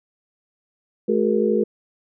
sine tone cluster, 213.9 / 366.8 / 419.1 / 471.9 Hz, A3 / F#4 / G#4 / A#4, -49 / -15 / +16 / +21 cents, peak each -22 dBFS, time 1.08-1.64 s, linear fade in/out 10 ms, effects none

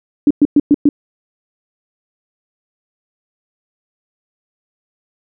sine tone bursts, 290 Hz, D4, 22 cents flat, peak -5 dBFS, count 5, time 0.27-0.89 s, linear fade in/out 2 ms, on 36 ms, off 110 ms, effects none

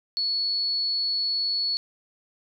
sine tone, 4401 Hz, C#8, 13 cents flat, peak -23 dBFS, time 0.17-1.77 s, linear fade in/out 0 ms, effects none

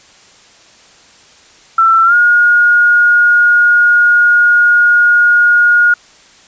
sine tone with pitch glide, 1338 to 1434 Hz, E6 to F6, +25 to +45 cents, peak -5 dBFS, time 1.78-5.94 s, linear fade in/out 5 ms, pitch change +120 cents, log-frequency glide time 2.04-2.15 s, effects white hiss -43 dBFS RMS until 6.47 s + resampled to 16000 Hz

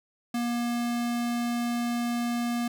square tone, 238.3 Hz, A#3, 38 cents sharp, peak -27 dBFS, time 0.34-2.68 s, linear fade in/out 5 ms, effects none

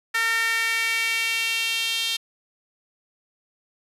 sawtooth tone with high-pass filter sweep, 455.1 Hz, A#4, 42 cents flat, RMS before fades -24 dBFS, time 0.14-2.17 s, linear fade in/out 10 ms, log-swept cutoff 1700 to 3300 Hz, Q 3.7, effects resampled to 32000 Hz

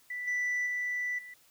sine tone with level steps, 1975.5 Hz, B6, in tune, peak -34 / -26 / -29 / -44 dBFS, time 0.1-1.34 s, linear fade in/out 5 ms, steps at 0.27 / 0.66 / 1.18 s, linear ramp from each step 10 ms, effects tanh soft clip ceiling -27 dBFS + white hiss -63 dBFS RMS until 1.5 s

